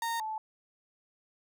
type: tone pair in turn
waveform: 35% pulse / sine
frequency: 923 / 871.2 Hz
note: A#5 / A5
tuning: -17 / -17 cents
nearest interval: minor second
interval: 100 cents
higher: first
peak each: -29 / -33 dBFS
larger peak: first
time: 0.02-0.2 / 0.2-0.38 s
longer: neither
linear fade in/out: 2 ms
effects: none